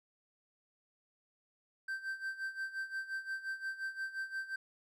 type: tone with tremolo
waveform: triangle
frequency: 1561 Hz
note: G6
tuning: 8 cents flat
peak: -33 dBFS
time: 1.88-4.56 s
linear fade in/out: 5 ms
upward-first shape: sine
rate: 5.7 Hz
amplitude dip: 80%
effects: none